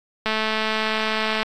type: click train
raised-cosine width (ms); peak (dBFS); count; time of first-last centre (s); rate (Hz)
0.3; -7; 256; 0.26-1.43; 218
effects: AAC 64 kbps